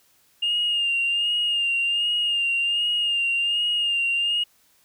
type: tone with vibrato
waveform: sine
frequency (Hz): 2821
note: F7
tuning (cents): +17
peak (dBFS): -19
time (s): 0.42-4.44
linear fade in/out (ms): 10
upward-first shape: sine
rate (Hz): 1.3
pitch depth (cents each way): 37
effects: tanh soft clip ceiling -16 dBFS + white hiss -61 dBFS RMS until 4.84 s